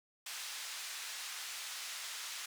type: band-pass noise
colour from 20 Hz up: white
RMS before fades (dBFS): -44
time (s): 0.26-2.46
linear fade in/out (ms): 5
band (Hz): 1200 to 6800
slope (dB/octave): 12
effects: none